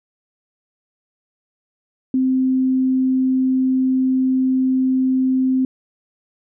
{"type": "tone", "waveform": "sine", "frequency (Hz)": 260, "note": "C4", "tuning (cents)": -11, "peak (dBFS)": -14, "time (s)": [2.14, 5.65], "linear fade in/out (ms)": 2, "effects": []}